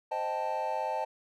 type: chord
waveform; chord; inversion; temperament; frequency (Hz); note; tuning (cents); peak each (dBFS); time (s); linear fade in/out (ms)
triangle; A half-diminished seventh; first; equal; 523.3 / 622.3 / 784 / 880; C5 / Eb5 / G5 / A5; 0 / 0 / 0 / 0; -36 / -34 / -35 / -31; 0.11-1.05; 10
effects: none